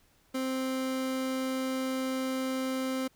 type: tone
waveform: 30% pulse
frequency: 261.6 Hz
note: C4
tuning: in tune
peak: -27 dBFS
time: 0.34-3.08 s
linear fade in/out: 10 ms
effects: pink hiss -66 dBFS RMS until 3.15 s